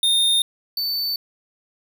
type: tone pair in turn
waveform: square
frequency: 3655 / 4525 Hz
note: A#7 / C#8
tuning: -35 / +35 cents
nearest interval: major third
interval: 370 cents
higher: second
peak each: -16 / -22 dBFS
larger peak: first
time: 0.03-0.42 / 0.77-1.16 s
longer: neither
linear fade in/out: 2 ms
effects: none